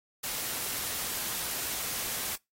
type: noise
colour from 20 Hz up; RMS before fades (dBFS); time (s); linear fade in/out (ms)
white; -34; 0.23-2.36; 10
effects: noise-tail reverb RT60 0.2 s tail -24 dB re dry + AAC 48 kbps